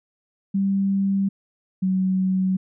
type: tone pair in turn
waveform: sine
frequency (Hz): 195.9 / 187.72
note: G3 / F#3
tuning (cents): -1 / +25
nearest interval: minor second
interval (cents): 74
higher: first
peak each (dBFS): -18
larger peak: neither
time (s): 0.54-1.29 / 1.82-2.57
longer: neither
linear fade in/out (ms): 10
effects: none